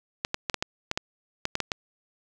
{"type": "clicks", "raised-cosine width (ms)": 0.2, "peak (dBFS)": -9, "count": 11, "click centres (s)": [0.249, 0.344, 0.498, 0.543, 0.625, 0.914, 0.975, 1.454, 1.554, 1.603, 1.718], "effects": []}